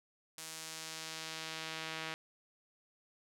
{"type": "tone with band-pass filter sweep", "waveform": "sawtooth", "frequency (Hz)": 160, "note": "D#3", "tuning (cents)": 49, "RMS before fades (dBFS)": -44, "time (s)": [0.38, 2.14], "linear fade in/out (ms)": 0, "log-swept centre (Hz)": [8300, 2600], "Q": 0.89, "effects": []}